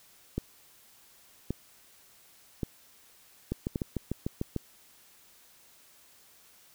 two click trains, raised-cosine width 3 ms, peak -17 / -17 dBFS, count 8 / 4, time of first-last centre 3.52-4.563 / 0.38-3.758 s, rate 6.71 / 0.888 Hz, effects white hiss -59 dBFS RMS until 6.74 s

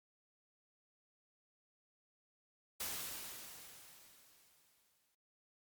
white noise with exponential decay, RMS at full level -40 dBFS, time 2.8-5.15 s, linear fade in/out 5 ms, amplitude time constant 510 ms, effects MP3 96 kbps

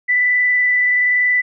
sine tone with frequency modulation, 1985 Hz, B6, 8 cents sharp, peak -12 dBFS, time 0.08-1.42 s, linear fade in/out 20 ms, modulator 21.1 Hz, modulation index 0.74, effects none

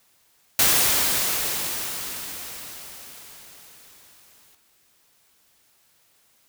white noise with exponential decay, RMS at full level -17 dBFS, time 0.59-4.55 s, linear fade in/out 2 ms, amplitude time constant 860 ms, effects white hiss -62 dBFS RMS until 6.48 s

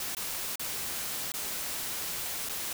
white noise with dropouts, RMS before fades -35 dBFS, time 0-2.73 s, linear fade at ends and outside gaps 2 ms, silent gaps 0.15-0.168 / 0.557-0.595 / 1.32-1.339 / 2.489-2.494 s, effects none

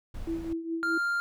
brown noise, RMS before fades -39 dBFS, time 0.14-0.53 s, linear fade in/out 5 ms
sine tone with tremolo, 329.7 Hz, E4, in tune, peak -27 dBFS, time 0.27-0.98 s, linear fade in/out 5 ms, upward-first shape triangle, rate 4.8 Hz, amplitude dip 75%
triangle tone, 1396.9 Hz, F6, in tune, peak -24 dBFS, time 0.83-1.2 s, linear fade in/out 0 ms
effects none

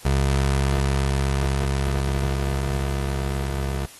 25% pulse tone with level ramp, 68.2 Hz, C#2, 28 cents flat, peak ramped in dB -14 to -21 dBFS, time 0.05-3.86 s, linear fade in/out 5 ms, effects white hiss -45 dBFS RMS until 3.99 s + AAC 32 kbps

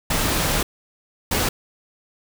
pink noise bursts at uneven times, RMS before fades -21 dBFS, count 2, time 0.1-0.63 / 1.31-1.49 s, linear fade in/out 5 ms, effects none

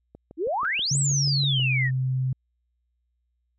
click train, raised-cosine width 2 ms, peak -30 dBFS, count 10, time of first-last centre 0.15-1.597 s, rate 6.22 Hz
sine exponential two-way sweep, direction up then down, 292.4 to 8200 to 1779 Hz, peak -23 dBFS, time 0.37-1.91 s, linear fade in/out 50 ms, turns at 0.98 s
sine tone with exponential decay, 1585 Hz, G6, 19 cents sharp, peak -27 dBFS, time 0.65-0.86 s, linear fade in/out 0 ms, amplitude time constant 44 ms
sine tone with pitch glide, 140 to 129.87 Hz, C#3 to C3, +18 to -13 cents, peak -22 dBFS, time 0.91-2.33 s, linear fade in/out 5 ms, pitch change -131 cents, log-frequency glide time 1.48-1.59 s
effects added 60 Hz sine -70 dBFS peak until 3.58 s

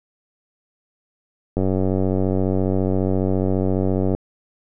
click train, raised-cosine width 2 ms, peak -8 dBFS, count 245, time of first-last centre 1.57-4.149 s, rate 94.6 Hz, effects none

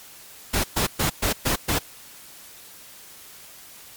pink noise bursts, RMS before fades -22 dBFS, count 6, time 0.53-1.79 s, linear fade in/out 10 ms, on 110 ms, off 120 ms, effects white hiss -45 dBFS RMS until 3.96 s + MP3 96 kbps

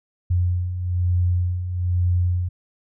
sine beating tone pair, 88.2 / 89.3 Hz, F2 / F2, +18 / +39 cents, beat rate 1.1 Hz, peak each -26 / -19 dBFS, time 0.3-2.49 s, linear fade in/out 10 ms, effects none

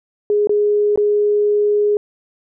sine tone with dropouts, 415.3 Hz, G#4, in tune, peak -12 dBFS, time 0.3-1.97 s, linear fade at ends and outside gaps 1 ms, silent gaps 0.472-0.494 / 0.959-0.975 s, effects none

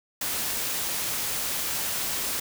white noise, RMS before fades -29 dBFS, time 0.21-2.4 s, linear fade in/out 5 ms, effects none

